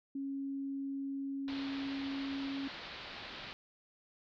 sine tone, 274.7 Hz, C#4, 16 cents flat, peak -36 dBFS, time 0.15-2.68 s, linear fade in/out 5 ms
white low-pass noise, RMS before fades -47 dBFS, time 1.48-3.53 s, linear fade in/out 0 ms, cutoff 4400 Hz, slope 48 dB/octave
effects none

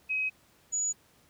sine tone pair in turn, 2537 / 6868 Hz, D#7 / A8, +33 / -43 cents, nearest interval octave + perfect fourth, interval 1724 cents, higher second, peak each -27 dBFS, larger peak neither, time 0.09-0.3 / 0.72-0.93 s, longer neither, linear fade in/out 20 ms, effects pink hiss -63 dBFS RMS until 1.29 s + high-pass 60 Hz 12 dB/octave

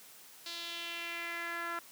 sawtooth tone with band-pass filter sweep, 340 Hz, F4, 46 cents flat, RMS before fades -40 dBFS, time 0.46-1.79 s, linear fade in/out 2 ms, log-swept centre 4200 to 1400 Hz, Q 2.9, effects white hiss -55 dBFS RMS until 1.91 s + high-pass 150 Hz 12 dB/octave

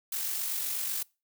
blue noise with amplitude modulation, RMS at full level -31 dBFS, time 0.12-1.03 s, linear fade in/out 5 ms, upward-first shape sine, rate 48 Hz, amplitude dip 35%, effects noise-tail reverb RT60 0.3 s tail -25 dB re dry

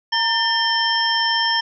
sine tone cluster, 928 / 1792 / 3151 / 5330 Hz, A#5 / A6 / G7 / E8, -8 / +31 / +8 / +18 cents, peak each -22 dBFS, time 0.12-1.61 s, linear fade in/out 10 ms, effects none

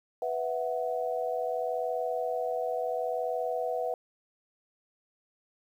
sine chord, B suspended fourth, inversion none, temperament equal, 493.9 / 659.3 / 740 Hz, B4 / E5 / F#5, 0 / 0 / 0 cents, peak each -32 / -33 / -34 dBFS, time 0.22-3.94 s, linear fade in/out 2 ms, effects 10-bit

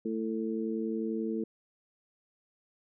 harmonic tone, 111.2 Hz, A2, 19 cents sharp, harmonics 2 / 3 / 4, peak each -33 / -35 / -36 dBFS, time 0.05-1.44 s, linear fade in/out 5 ms, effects none

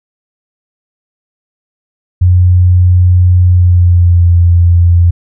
sine tone with pitch glide, 90 to 86.53 Hz, F#2 to F2, -47 to -15 cents, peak -3 dBFS, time 2.21-5.11 s, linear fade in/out 10 ms, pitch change -68 cents, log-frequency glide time 3.43-4.29 s, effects none

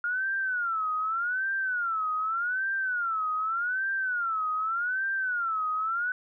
sine tone with vibrato, 1407 Hz, F6, 12 cents sharp, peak -26 dBFS, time 0.04-6.12 s, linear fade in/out 2 ms, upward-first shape sine, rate 0.84 Hz, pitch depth 200 cents each way, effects none

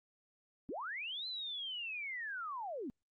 sine linear two-way sweep, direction up then down, 220 to 4109 to 220 Hz, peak -39 dBFS, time 0.69-2.9 s, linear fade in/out 0 ms, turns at 1.27 s, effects Opus 48 kbps

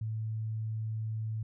sine tone, 110 Hz, A2, in tune, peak -32 dBFS, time 0.01-1.43 s, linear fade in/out 5 ms, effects none

